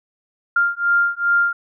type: beating tone pair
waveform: sine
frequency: 1396.9 / 1399.4 Hz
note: F6 / F6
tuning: 0 / +3 cents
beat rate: 2.5 Hz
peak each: -18 dBFS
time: 0.56-1.53 s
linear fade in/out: 5 ms
effects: none